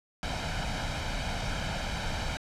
pink noise with comb filter, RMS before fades -32 dBFS, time 0.23-2.37 s, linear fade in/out 0 ms, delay 1.3 ms, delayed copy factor +0.65, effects low-pass 5000 Hz 12 dB/octave

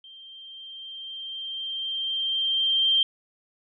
sine tone with level ramp, 3158 Hz, G7, 12 cents sharp, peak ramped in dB -44 to -17 dBFS, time 0.04-3.03 s, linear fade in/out 2 ms, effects none

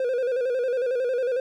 triangle tone with vibrato, 502 Hz, B4, 28 cents sharp, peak -20 dBFS, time 0-1.4 s, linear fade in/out 2 ms, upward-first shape square, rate 11 Hz, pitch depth 71 cents each way, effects none

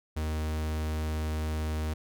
45% pulse tone, 77.78 Hz, D#2, in tune, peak -29 dBFS, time 0.16-1.94 s, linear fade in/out 10 ms, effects none

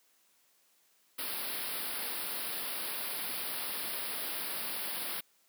white band-stop noise, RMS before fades -37 dBFS, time 1.18-5.21 s, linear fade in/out 10 ms, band 5100 to 9300 Hz, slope 96 dB/octave, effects white hiss -69 dBFS RMS until 5.48 s + high-pass 200 Hz 12 dB/octave

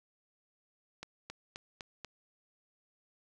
accelerating click train, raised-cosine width 0.2 ms, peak -25 dBFS, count 5, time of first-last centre 1.03-2.047 s, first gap 270 ms, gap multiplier 0.96, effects none

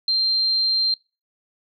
sine tone, 4162 Hz, C8, 10 cents flat, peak -17 dBFS, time 0.08-0.94 s, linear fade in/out 2 ms, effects noise-tail reverb RT60 0.3 s tail -24 dB re dry

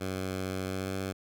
10% pulse tone with pitch glide, 94.1 to 95.63 Hz, F#2 to G2, +30 to -42 cents, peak -24 dBFS, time 0-1.13 s, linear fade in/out 20 ms, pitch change +28 cents, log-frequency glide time 0.63-0.95 s, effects none

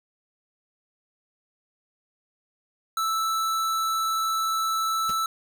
square tone with vibrato, 1318.5 Hz, E6, in tune, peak -24 dBFS, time 2.97-5.26 s, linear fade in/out 2 ms, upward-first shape triangle, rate 20 Hz, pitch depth 10 cents each way
pink noise with exponential decay, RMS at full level -33 dBFS, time 5.09-5.17 s, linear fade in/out 2 ms, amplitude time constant 16 ms
effects none

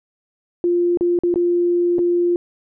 sine tone with dropouts, 349.2 Hz, F4, in tune, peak -14 dBFS, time 0.64-2.36 s, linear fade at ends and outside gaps 1 ms, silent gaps 0.973-1.009 / 1.189-1.235 / 1.341-1.358 / 1.984-1.99 s, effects none

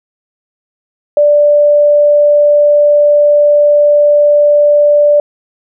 sine tone, 587.3 Hz, D5, in tune, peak -4 dBFS, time 1.17-5.2 s, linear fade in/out 2 ms, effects none

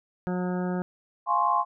harmonic tone, 180.8 Hz, F#3, 40 cents flat, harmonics 1 / 2 / 3 / 4 / 5 / 7 / 8 / 9, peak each -27 / -33 / -37 / -39 / -41 / -44 / -45 / -46 dBFS, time 0.27-0.82 s, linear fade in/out 0 ms
sine chord, Db major seventh, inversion first, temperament equal with one note detuned, 698.5 / 835.4 / 1046.5 / 1108.7 Hz, F5 / Ab5 / C6 / Db6, 0 / +10 / 0 / 0 cents, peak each -29 / -27 / -23 / -29 dBFS, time 1.26-1.65 s, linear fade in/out 50 ms
effects none

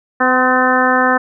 harmonic tone with a mistuned harmonic, 254.6 Hz, C4, 47 cents flat, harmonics 1 / 2 / 3 / 4 / 5 / 6 / 7, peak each -18 / -18 / -18 / -18 / -18 / -18 / -18 dBFS, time 0.2-1.18 s, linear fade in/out 10 ms, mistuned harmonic 4, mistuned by +28 cents, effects none

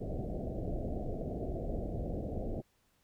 pink low-pass noise, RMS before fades -37 dBFS, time 0-2.62 s, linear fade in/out 20 ms, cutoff 720 Hz, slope 96 dB/octave, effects pink hiss -73 dBFS RMS until 3.03 s

